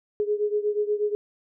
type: beating tone pair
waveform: sine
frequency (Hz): 415.3 / 423.6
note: G#4 / G#4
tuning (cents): 0 / +34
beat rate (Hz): 8.3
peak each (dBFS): -24 / -27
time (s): 0.2-1.15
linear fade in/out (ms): 0
effects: none